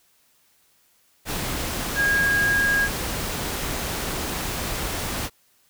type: tone in noise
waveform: sine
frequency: 1635 Hz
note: G#6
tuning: 28 cents flat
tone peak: -18 dBFS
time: 1.95-2.89 s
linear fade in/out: 50 ms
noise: pink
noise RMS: -28 dBFS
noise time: 1.25-5.3 s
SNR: +7 dB
effects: white hiss -62 dBFS RMS until 5.69 s